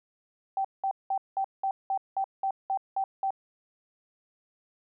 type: tone bursts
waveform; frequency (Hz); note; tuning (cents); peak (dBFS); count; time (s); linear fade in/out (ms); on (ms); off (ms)
sine; 776; G5; -18; -25; 11; 0.57-3.306; 2; 76; 190
effects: none